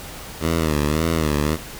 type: tone with vibrato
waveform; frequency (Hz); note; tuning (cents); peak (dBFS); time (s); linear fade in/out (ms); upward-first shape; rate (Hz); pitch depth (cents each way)
10% pulse; 77.78; D#2; 0; -10; 0.4-1.58; 50; sine; 1.8; 110
effects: pink hiss -36 dBFS RMS until 1.79 s